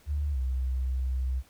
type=tone with pitch glide; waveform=sine; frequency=73 to 64.29 Hz; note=D2 to C2; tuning=-10 to -30 cents; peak=-26 dBFS; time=0.06-1.43 s; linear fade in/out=50 ms; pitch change=-220 cents; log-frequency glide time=0.32-0.37 s; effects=pink hiss -60 dBFS RMS until 1.49 s